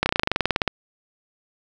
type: slowing click train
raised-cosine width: 0.3 ms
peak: -3 dBFS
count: 16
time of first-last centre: 0.03-0.677 s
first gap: 30 ms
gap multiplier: 1.05
effects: none